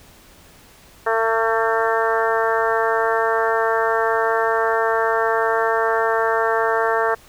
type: harmonic tone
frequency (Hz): 225.2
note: A3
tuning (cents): +40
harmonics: 2 / 3 / 4 / 5 / 6 / 7 / 8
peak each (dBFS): -21 / -23 / -24 / -25 / -26 / -26 / -27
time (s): 1.06-7.15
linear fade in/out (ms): 10
effects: pink hiss -48 dBFS RMS until 7.28 s